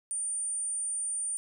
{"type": "tone", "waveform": "sine", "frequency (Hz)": 9040, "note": "C#9", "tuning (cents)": 33, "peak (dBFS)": -30, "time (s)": [0.11, 1.37], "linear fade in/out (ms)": 0, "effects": []}